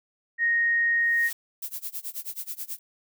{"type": "tone", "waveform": "sine", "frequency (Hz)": 1864.7, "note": "A#6", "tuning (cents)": 0, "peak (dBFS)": -20, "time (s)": [0.38, 1.31], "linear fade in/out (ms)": 50}
{"type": "noise with exponential growth", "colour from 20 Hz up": "blue", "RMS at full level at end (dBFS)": -32, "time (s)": [0.93, 1.33], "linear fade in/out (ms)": 5, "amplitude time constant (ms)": 86}
{"type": "noise with tremolo", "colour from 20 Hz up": "violet", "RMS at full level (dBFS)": -32, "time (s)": [1.62, 2.79], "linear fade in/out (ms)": 5, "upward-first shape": "sine", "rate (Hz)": 9.3, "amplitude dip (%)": 95}
{"effects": []}